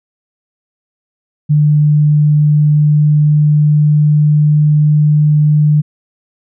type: tone with pitch glide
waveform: sine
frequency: 149.4 to 150.27 Hz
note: D3 to D3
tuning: +30 to +40 cents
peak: -6 dBFS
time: 1.49-5.82 s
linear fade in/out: 20 ms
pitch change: +10 cents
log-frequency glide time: 2.14-4.82 s
effects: none